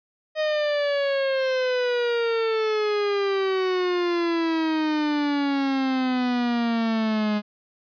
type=exponential sweep; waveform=45% pulse; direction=down; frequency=623 to 207.7 Hz; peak=-21 dBFS; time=0.35-7.42 s; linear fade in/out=50 ms; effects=resampled to 11025 Hz